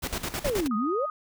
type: noise with tremolo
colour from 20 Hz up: pink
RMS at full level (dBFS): -30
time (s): 0.02-0.68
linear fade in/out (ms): 20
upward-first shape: square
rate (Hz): 9.4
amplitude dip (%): 75
type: exponential two-way sweep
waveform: sine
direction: down then up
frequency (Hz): 622.3 to 202.7 to 622.3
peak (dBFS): -25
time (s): 0.44-1.06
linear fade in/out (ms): 10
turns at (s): 0.76
type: tone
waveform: sine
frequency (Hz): 1244.5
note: D#6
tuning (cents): 0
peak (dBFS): -29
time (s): 0.71-1.1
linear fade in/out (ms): 2
effects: none